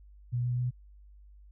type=tone with pitch steps; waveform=sine; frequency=121.9 / 123.03 / 124.17 Hz; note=B2 / B2 / B2; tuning=-22 / -6 / +10 cents; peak=-27 dBFS; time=0.32-0.71 s; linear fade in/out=20 ms; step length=130 ms; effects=added 50 Hz sine -51 dBFS peak until 1.51 s